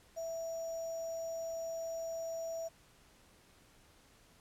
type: tone with sample-and-hold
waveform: sine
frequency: 659.3 Hz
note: E5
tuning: in tune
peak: -37 dBFS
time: 0.16-2.69 s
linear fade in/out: 20 ms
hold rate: 6300 Hz
effects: pink hiss -64 dBFS RMS until 4.4 s + low-pass 12000 Hz 12 dB/octave